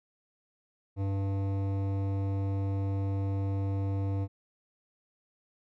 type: tone with hard clipping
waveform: triangle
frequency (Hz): 98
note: G2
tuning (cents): 0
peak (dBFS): -30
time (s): 0.96-4.28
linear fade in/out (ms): 50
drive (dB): 18
effects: none